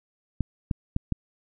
clicks, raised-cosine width 5 ms, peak -12 dBFS, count 4, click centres 0.407 / 0.712 / 0.964 / 1.123 s, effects none

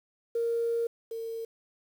sine tone pair in turn, 465.1 / 455 Hz, A#4 / A#4, -4 / -42 cents, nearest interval unison, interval 38 cents, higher first, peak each -25 / -33 dBFS, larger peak first, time 0.35-0.87 / 1.11-1.45 s, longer first, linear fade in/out 5 ms, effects tanh soft clip ceiling -21 dBFS + 9-bit

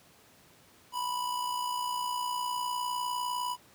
square tone with amplitude modulation, 986 Hz, B5, 3 cents flat, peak -29 dBFS, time 0.92-3.57 s, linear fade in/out 50 ms, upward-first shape sine, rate 59.8 Hz, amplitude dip 55%, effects pink hiss -59 dBFS RMS until 3.74 s + high-pass 100 Hz 12 dB/octave

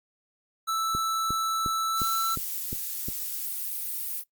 square tone with pitch glide, 1318.5 to 1332.3 Hz, E6 to E6, 0 to +18 cents, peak -26 dBFS, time 0.67-2.36 s, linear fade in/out 20 ms, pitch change +18 cents, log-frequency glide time 1.9-2.07 s
click train, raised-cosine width 3 ms, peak -21 dBFS, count 7, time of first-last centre 0.95-3.085 s, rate 2.81 Hz
violet noise, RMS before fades -32 dBFS, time 1.95-4.24 s, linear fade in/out 50 ms
effects noise-tail reverb RT60 0.1 s tail -17 dB re dry + Opus 48 kbps

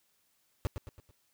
brown noise with echo, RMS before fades -30 dBFS, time 0.65-0.67 s, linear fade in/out 0 ms, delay 110 ms, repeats 4, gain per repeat -7 dB, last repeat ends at 1.11 s, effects white hiss -73 dBFS RMS until 1.33 s

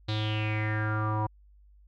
square tone with low-pass filter sweep, 107.6 Hz, A2, 38 cents flat, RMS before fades -29 dBFS, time 0.08-1.27 s, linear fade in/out 10 ms, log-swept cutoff 4000 to 930 Hz, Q 6.6, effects added 50 Hz sine -54 dBFS peak until 1.87 s

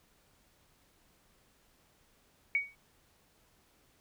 sine tone with exponential decay, 2245 Hz, C#7, 21 cents sharp, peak -23 dBFS, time 2.55-2.75 s, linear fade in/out 1 ms, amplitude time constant 43 ms, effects pink hiss -68 dBFS RMS until 4 s

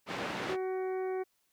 pink band-pass noise, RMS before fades -37 dBFS, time 0.06-0.57 s, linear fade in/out 50 ms, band 220 to 2900 Hz, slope 12 dB/octave
harmonic tone, 374.7 Hz, F#4, 22 cents sharp, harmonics 1 / 2 / 3 / 4 / 5 / 6, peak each -32 / -41 / -50 / -52 / -53 / -53 dBFS, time 0.48-1.24 s, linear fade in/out 20 ms
effects white hiss -75 dBFS RMS until 1.52 s

